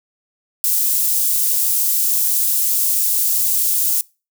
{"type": "high-pass noise", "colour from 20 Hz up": "white", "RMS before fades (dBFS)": -17, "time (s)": [0.64, 4.01], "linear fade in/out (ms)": 0, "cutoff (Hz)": 8600, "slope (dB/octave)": 12, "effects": ["noise-tail reverb RT60 0.3 s tail -24 dB re dry"]}